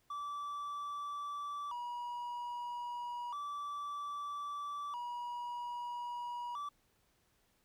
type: tone with vibrato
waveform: triangle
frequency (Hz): 1057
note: C6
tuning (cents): +17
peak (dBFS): -37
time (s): 0.1-6.69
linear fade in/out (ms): 5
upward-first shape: square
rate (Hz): 0.31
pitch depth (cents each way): 160
effects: pink hiss -74 dBFS RMS until 7.64 s